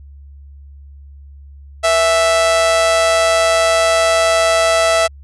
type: tone with amplitude modulation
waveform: sawtooth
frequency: 659.3 Hz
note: E5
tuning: in tune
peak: -5 dBFS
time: 1.83-5.08 s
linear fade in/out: 20 ms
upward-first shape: sine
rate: 179 Hz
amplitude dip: 45%
effects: added 70 Hz sine -35 dBFS peak until 5.23 s + resampled to 24000 Hz